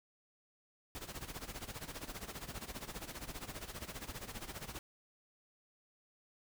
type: noise with tremolo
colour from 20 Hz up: pink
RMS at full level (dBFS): -43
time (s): 0.95-4.79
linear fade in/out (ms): 0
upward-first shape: sine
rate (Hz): 15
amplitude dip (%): 80
effects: none